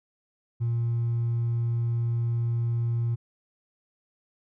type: tone with hard clipping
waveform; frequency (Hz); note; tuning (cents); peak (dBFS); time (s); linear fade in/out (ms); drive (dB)
triangle; 117.2; A#2; +10; -23; 0.6-3.16; 20; 2
effects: none